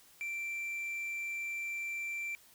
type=tone; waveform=triangle; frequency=2349 Hz; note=D7; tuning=in tune; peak=-34 dBFS; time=0.21-2.35 s; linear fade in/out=0 ms; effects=white hiss -61 dBFS RMS until 2.54 s